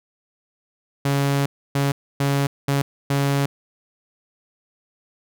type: tone bursts at uneven times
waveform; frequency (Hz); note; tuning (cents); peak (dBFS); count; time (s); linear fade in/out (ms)
sawtooth; 139.9; C#3; +16; -14; 5; 1.05-1.46 / 1.75-1.92 / 2.2-2.47 / 2.68-2.82 / 3.1-3.46; 5
effects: none